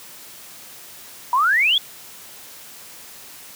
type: exponential sweep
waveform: sine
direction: up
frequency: 946 to 3500 Hz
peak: -14 dBFS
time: 1.33-1.78 s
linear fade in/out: 2 ms
effects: white hiss -41 dBFS RMS until 3.55 s + high-pass 80 Hz 12 dB/octave